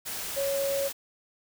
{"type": "tone in noise", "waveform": "sine", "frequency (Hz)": 554.4, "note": "C#5", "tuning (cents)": 0, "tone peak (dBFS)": -26, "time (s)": [0.36, 0.89], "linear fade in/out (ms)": 20, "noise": "white", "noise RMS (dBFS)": -35, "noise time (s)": [0.05, 0.93], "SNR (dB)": 6, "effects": []}